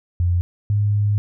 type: tone pair in turn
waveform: sine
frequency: 87.7 / 103.38 Hz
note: F2 / G#2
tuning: +8 / -7 cents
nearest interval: minor third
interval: 285 cents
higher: second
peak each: -15 dBFS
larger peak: neither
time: 0.2-0.41 / 0.7-1.18 s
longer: second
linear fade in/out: 0 ms
effects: none